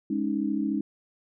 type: chord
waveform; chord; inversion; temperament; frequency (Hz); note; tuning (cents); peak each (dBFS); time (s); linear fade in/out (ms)
sine; Ab suspended fourth; none; equal; 207.7 / 277.2 / 311.1; Ab3 / Db4 / Eb4; 0 / 0 / 0; -29; 0.1-0.81; 5
effects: none